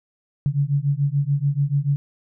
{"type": "beating tone pair", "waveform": "sine", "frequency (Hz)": [138.59, 145.49], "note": ["C#3", "D3"], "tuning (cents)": [0, -16], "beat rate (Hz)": 6.9, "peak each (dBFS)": -21, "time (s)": [0.46, 1.96], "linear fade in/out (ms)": 0, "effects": []}